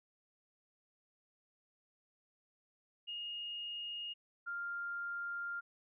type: tone pair in turn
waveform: sine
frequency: 2854 / 1397.6 Hz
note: F7 / F6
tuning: +37 / +1 cents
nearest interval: octave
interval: 1236 cents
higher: first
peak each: -40 / -38 dBFS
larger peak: second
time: 3.07-4.14 / 4.46-5.61 s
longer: second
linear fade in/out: 20 ms
effects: none